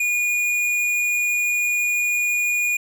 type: tone with hard clipping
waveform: triangle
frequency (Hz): 2442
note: D#7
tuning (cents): -33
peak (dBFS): -20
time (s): 0-2.77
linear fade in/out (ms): 5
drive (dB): 15
effects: none